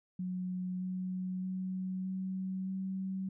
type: tone with pitch steps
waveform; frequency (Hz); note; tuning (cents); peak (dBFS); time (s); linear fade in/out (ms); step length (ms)
sine; 182.9 / 184.7 / 186.53 / 188.37 / 190.23; F#3 / F#3 / F#3 / F#3 / F#3; -20 / -3 / +14 / +31 / +48; -34; 0.19-3.29; 5; 620
effects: none